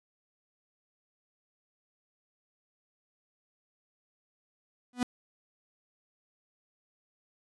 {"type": "tone with exponential growth", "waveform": "45% pulse", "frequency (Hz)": 246.9, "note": "B3", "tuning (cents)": 0, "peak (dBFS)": -22, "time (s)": [4.93, 5.03], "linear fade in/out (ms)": 2, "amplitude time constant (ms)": 20, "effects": ["resampled to 24000 Hz"]}